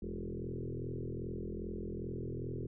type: tone with frequency modulation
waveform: sine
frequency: 127.2 Hz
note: C3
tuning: 48 cents flat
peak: -37 dBFS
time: 0.02-2.67 s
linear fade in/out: 5 ms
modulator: 42.5 Hz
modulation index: 7.1
effects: none